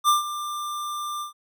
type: tone with ADSR envelope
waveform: square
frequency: 1189 Hz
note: D6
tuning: 21 cents sharp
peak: -15 dBFS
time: 0.04-1.33 s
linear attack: 45 ms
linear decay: 140 ms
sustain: -14 dB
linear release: 120 ms
effects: none